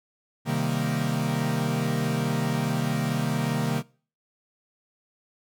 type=chord; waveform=45% pulse; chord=C minor seventh; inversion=none; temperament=equal; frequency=130.81 / 155.56 / 196 / 233.1 Hz; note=C3 / Eb3 / G3 / Bb3; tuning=0 / 0 / 0 / 0 cents; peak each=-29 / -28 / -34 / -29 dBFS; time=0.45-3.83 s; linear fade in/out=50 ms; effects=noise-tail reverb RT60 0.4 s tail -22 dB re dry